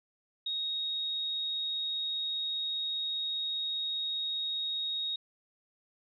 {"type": "tone", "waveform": "sine", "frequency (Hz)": 3755, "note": "A#7", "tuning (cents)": 12, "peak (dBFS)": -31, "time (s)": [0.46, 5.16], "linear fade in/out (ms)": 5, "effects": []}